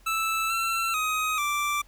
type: tone with pitch steps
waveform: 25% pulse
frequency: 1318 / 1346 / 1257 / 1173 Hz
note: E6 / E6 / D#6 / D6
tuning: -1 / +36 / +17 / -2 cents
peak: -21 dBFS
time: 0.06-1.82 s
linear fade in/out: 10 ms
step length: 440 ms
effects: added 43 Hz sine -53 dBFS peak until 1.87 s + pink hiss -60 dBFS RMS until 1.87 s